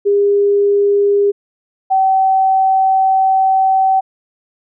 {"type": "tone pair in turn", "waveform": "sine", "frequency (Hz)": [404.7, 765.7], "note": ["G#4", "G5"], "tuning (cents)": [-45, -41], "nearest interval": "major seventh", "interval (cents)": 1104, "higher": "second", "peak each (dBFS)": -9, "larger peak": "neither", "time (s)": [[0.05, 1.32], [1.9, 4.01]], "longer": "second", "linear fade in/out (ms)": 20, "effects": []}